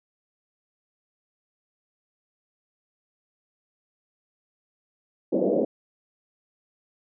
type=band-pass noise; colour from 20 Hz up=white; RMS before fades=-23 dBFS; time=5.32-5.65 s; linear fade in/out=5 ms; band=190 to 580 Hz; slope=48 dB/octave; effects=none